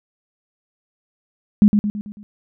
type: tone with echo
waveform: sine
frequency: 207.7 Hz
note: G#3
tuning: in tune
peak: -6 dBFS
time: 1.62-1.68 s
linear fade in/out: 0 ms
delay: 110 ms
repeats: 5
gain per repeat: -6 dB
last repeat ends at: 2.23 s
effects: none